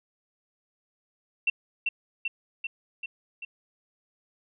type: tone with echo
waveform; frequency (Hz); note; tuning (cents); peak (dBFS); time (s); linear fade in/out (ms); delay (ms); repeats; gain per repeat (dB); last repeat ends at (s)
sine; 2706; E7; +45; -20; 1.47-1.5; 5; 390; 5; -3; 3.45
effects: none